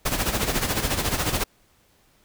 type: noise with tremolo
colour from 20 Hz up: pink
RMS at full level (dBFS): -22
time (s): 0.05-1.44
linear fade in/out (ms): 10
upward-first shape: sine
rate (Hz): 14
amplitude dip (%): 65
effects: pink hiss -61 dBFS RMS until 2.24 s